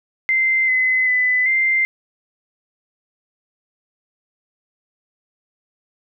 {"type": "tone with pitch steps", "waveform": "sine", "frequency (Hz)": [2080, 2034, 2003, 2090], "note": ["C7", "C7", "B6", "C7"], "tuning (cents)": [-11, -50, 24, -2], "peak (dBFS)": -14, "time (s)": [0.29, 1.85], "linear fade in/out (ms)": 0, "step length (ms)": 390, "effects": []}